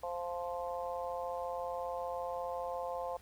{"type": "harmonic tone", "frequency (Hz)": 174.61, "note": "F3", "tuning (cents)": 0, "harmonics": [3, 4, 5, 6], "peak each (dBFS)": [-39, -41, -43, -45], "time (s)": [0.03, 3.17], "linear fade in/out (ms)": 5, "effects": ["added 60 Hz sine -60 dBFS peak until 3.21 s", "pink hiss -62 dBFS RMS until 3.21 s"]}